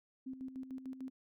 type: tone with tremolo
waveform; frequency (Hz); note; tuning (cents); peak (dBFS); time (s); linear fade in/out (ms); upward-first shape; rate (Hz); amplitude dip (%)
sine; 261.6; C4; 0; -40; 0.26-1.1; 10; square; 6.7; 65
effects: none